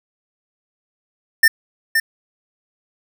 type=tone with echo; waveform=square; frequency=1800 Hz; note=A6; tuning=39 cents sharp; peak=-8 dBFS; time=1.43-1.48 s; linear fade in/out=5 ms; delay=520 ms; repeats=1; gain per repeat=-6 dB; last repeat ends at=2 s; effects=none